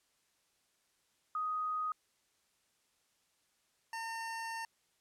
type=tone pair in turn; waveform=sine / 25% pulse; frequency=1249 / 908.4 Hz; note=D#6 / A#5; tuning=+6 / -45 cents; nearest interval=tritone; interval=551 cents; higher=first; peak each=-33 / -35 dBFS; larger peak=first; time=1.35-1.92 / 3.93-4.65 s; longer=second; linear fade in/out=2 ms; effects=white hiss -75 dBFS RMS until 5 s + low-pass 10000 Hz 12 dB/octave